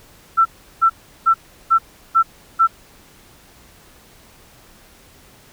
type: tone bursts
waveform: sine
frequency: 1339 Hz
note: E6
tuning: 27 cents sharp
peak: -9 dBFS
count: 6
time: 0.37-2.674 s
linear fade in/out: 20 ms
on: 84 ms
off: 360 ms
effects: pink hiss -48 dBFS RMS until 5.52 s